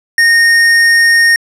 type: tone with tanh clipping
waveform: sine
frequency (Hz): 1847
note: A#6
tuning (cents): -16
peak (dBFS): -7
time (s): 0.18-1.36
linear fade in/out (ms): 2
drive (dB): 17
effects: low-pass 11000 Hz 12 dB/octave